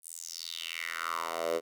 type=tone with high-pass filter sweep; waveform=10% pulse; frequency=83.1 Hz; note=E2; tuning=15 cents sharp; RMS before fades=-36 dBFS; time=0.02-1.61 s; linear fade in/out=50 ms; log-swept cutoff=10000 to 450 Hz; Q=4.1; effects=none